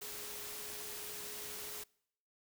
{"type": "tone in noise", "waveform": "sine", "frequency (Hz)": 418, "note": "G#4", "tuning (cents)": 11, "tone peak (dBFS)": -54, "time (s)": [0.01, 1.84], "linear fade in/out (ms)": 10, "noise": "white", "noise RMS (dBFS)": -45, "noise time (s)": [0.01, 1.84], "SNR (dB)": -12, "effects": ["noise-tail reverb RT60 0.7 s tail -25 dB re dry"]}